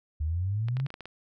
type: exponential sweep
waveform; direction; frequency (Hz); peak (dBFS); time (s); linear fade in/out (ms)
sine; up; 73.42 to 140.9; -26; 0.2-0.87; 10
type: clicks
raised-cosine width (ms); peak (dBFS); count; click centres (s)
0.3; -25; 8; 0.685 / 0.769 / 0.8 / 0.864 / 0.904 / 0.941 / 1.007 / 1.056
effects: none